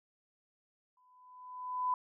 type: tone with exponential growth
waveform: sine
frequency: 1002 Hz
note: B5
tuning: 25 cents sharp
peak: -27 dBFS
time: 0.97-1.94 s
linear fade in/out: 2 ms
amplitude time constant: 210 ms
effects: none